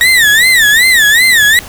35% pulse tone with vibrato, 1864.7 Hz, A#6, in tune, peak -3 dBFS, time 0.01-1.59 s, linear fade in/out 0 ms, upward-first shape sine, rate 2.6 Hz, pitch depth 190 cents each way, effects pink hiss -29 dBFS RMS until 1.68 s

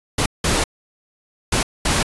pink noise bursts at uneven times, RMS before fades -18 dBFS, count 4, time 0.18-0.26 / 0.44-0.64 / 1.52-1.63 / 1.85-2.03 s, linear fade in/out 5 ms, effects resampled to 24000 Hz

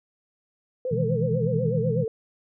sine tone with vibrato, 478.2 Hz, A#4, 44 cents sharp, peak -25 dBFS, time 0.85-2.08 s, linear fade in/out 2 ms, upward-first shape sine, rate 8.1 Hz, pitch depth 150 cents each way
sine chord, E major seventh, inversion second, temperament equal, 123.47 / 155.56 / 164.81 / 207.7 Hz, B2 / D#3 / E3 / G#3, 0 / 0 / 0 / 0 cents, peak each -27 / -29 / -27 / -33 dBFS, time 0.91-2.05 s, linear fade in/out 10 ms
effects none

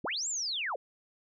sine linear two-way sweep, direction up then down, 82.41 to 7660 to 422.5 Hz, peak -31 dBFS, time 0.04-0.76 s, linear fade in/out 5 ms, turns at 0.28 s, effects none

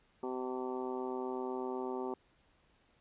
harmonic tone, 128 Hz, C3, 38 cents flat, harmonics 2 / 3 / 4 / 5 / 6 / 7 / 8 / 9, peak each -42 / -38 / -47 / -50 / -47 / -45 / -55 / -50 dBFS, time 0.23-2.14 s, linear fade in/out 2 ms, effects pink hiss -70 dBFS RMS until 3 s + resampled to 8000 Hz

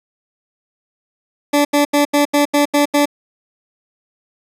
20% pulse tone bursts, 290 Hz, D4, 22 cents flat, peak -6 dBFS, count 8, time 1.53-3.057 s, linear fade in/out 10 ms, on 120 ms, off 81 ms, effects resampled to 32000 Hz + 8-bit

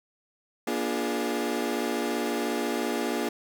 30% pulse chord, Bb dominant seventh, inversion none, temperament equal with one note detuned, 239.1 / 293.7 / 349.2 / 415.3 Hz, Bb3 / D4 / F4 / Ab4, +44 / 0 / 0 / 0 cents, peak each -29 / -30 / -30 / -30 dBFS, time 0.67-3.29 s, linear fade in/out 5 ms, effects none

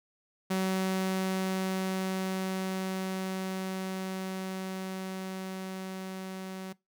sawtooth tone with level ramp, 188.8 Hz, F#3, 35 cents sharp, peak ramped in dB -23 to -34 dBFS, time 0.5-6.73 s, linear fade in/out 10 ms, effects noise-tail reverb RT60 0.2 s tail -21 dB re dry

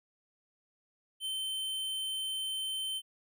square tone, 3091 Hz, G7, 25 cents flat, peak -34 dBFS, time 1.2-3.02 s, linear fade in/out 50 ms, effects none

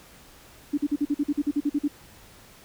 sine tone bursts, 290.7 Hz, D4, 18 cents flat, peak -20 dBFS, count 13, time 0.73-1.881 s, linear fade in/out 10 ms, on 47 ms, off 45 ms, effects pink hiss -51 dBFS RMS until 2.64 s

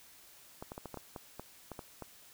clicks, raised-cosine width 1 ms, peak -28 dBFS, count 11, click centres 0.625 / 0.719 / 0.779 / 0.857 / 0.943 / 0.973 / 1.162 / 1.396 / 1.717 / 1.792 / 2.023 s, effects white hiss -58 dBFS RMS until 2.33 s

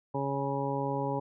harmonic tone, 138.59 Hz, C#3, in tune, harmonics 1 / 2 / 3 / 4 / 6 / 7, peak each -35 / -36 / -36 / -36 / -36 / -37 dBFS, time 0.14-1.2 s, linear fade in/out 10 ms, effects none

